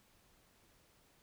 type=silence; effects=pink hiss -69 dBFS RMS until 1.22 s